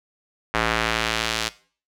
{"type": "tone with band-pass filter sweep", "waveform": "square", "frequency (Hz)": 55.9, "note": "A1", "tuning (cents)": 28, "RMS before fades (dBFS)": -24, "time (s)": [0.54, 1.49], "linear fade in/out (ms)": 5, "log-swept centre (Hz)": [1600, 4300], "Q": 0.87, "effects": ["noise-tail reverb RT60 0.4 s tail -17 dB re dry"]}